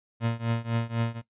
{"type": "tone with tremolo", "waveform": "30% pulse", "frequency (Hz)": 115.8, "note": "A#2", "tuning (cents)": -11, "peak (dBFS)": -20, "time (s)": [0.2, 1.22], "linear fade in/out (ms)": 50, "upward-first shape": "triangle", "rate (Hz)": 4, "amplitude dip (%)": 95, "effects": ["noise-tail reverb RT60 0.1 s tail -17 dB re dry", "resampled to 8000 Hz"]}